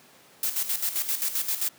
blue noise with tremolo, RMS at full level -26 dBFS, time 0.43-1.69 s, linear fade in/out 2 ms, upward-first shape square, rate 7.6 Hz, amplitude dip 65%, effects pink hiss -54 dBFS RMS until 1.78 s + high-pass 200 Hz 12 dB/octave

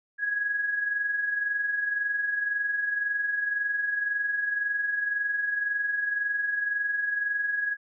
sine tone with amplitude modulation, 1661.2 Hz, G#6, in tune, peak -23 dBFS, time 0.18-7.77 s, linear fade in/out 50 ms, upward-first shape sine, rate 21.9 Hz, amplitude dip 50%, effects none

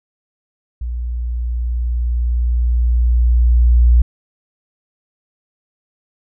sine tone with level ramp, 59.7 Hz, A#1, 42 cents sharp, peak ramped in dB -20 to -6 dBFS, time 0.81-4.02 s, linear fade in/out 5 ms, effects none

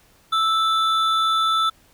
triangle tone pair together, 1318.5 / 3520 Hz, E6 / A7, 0 / 0 cents, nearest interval octave + perfect fourth, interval 1700 cents, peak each -16 / -22 dBFS, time 0.32-1.7 s, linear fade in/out 10 ms, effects pink hiss -56 dBFS RMS until 1.93 s

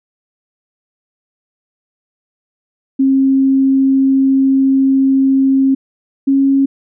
sine tone pair in turn, 268.6 / 273.1 Hz, C4 / C#4, +46 / -26 cents, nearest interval unison, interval 28 cents, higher second, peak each -8 dBFS, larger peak neither, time 2.99-5.75 / 6.27-6.66 s, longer first, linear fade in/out 10 ms, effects none

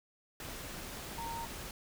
sine tone in noise, 922 Hz, A#5, 19 cents flat, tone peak -39 dBFS, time 1.18-1.45 s, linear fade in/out 2 ms, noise pink, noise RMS -44 dBFS, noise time 0.4-1.71 s, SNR +2 dB, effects none

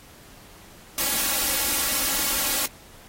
white noise with comb filter, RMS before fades -24 dBFS, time 0.98-2.66 s, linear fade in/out 2 ms, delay 3.6 ms, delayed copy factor +0.9, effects pink hiss -49 dBFS RMS until 3.08 s + AAC 48 kbps

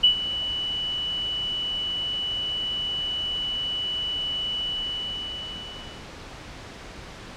sine tone with ADSR envelope, 2960 Hz, F#7, in tune, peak -11 dBFS, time 0.03-6.06 s, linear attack 13 ms, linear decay 100 ms, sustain -14 dB, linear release 1400 ms, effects pink hiss -40 dBFS RMS until 7.36 s + low-pass 5000 Hz 12 dB/octave

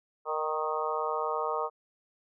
harmonic tone with a mistuned harmonic, 155.56 Hz, D#3, in tune, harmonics 3 / 4 / 5 / 6 / 7 / 8, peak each -34 / -36 / -37 / -36 / -35 / -35 dBFS, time 0.25-1.7 s, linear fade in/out 50 ms, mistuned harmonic 4, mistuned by -23 cents, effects none

